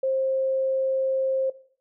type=tone; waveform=sine; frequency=530 Hz; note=C5; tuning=22 cents sharp; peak=-21 dBFS; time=0.03-1.5 s; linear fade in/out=5 ms; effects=noise-tail reverb RT60 0.5 s tail -17 dB re dry